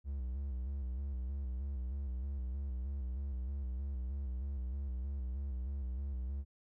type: tone with vibrato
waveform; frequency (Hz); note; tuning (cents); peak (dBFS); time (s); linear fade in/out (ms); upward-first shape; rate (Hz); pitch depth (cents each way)
triangle; 65.9; C2; +13; -34; 0.04-6.45; 50; square; 3.2; 87
effects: none